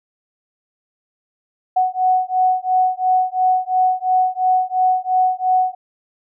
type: beating tone pair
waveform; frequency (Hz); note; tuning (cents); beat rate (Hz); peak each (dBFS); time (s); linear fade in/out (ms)
sine; 740 / 742.9; F#5 / F#5; 0 / +7; 2.9; -17 / -17; 1.76-5.75; 10
effects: none